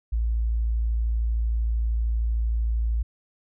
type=tone; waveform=sine; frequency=56.5 Hz; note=A1; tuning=47 cents sharp; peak=-21 dBFS; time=0.12-3.03 s; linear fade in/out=10 ms; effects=none